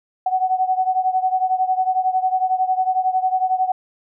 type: beating tone pair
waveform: sine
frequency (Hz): 744 / 755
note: F#5 / F#5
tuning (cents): +9 / +35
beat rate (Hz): 11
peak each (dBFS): -18 / -21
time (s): 0.26-3.72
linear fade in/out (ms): 5
effects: none